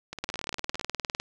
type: two click trains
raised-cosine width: 0.2 ms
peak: -12 / -19 dBFS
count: 20 / 13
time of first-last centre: 0.24-1.2 / 0.13-0.812 s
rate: 19.8 / 17.6 Hz
effects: none